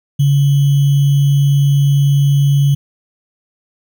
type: tone with sample-and-hold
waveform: sine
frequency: 140.9 Hz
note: C#3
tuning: 29 cents sharp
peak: -8 dBFS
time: 0.19-2.75 s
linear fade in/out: 10 ms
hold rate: 3150 Hz
effects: none